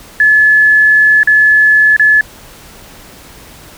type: tone with dropouts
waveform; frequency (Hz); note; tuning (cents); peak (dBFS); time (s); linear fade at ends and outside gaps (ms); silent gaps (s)
sine; 1719; A6; -41; -4; 0.2-2.21; 2; 1.232-1.273 / 1.965-1.996
effects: pink hiss -36 dBFS RMS until 3.77 s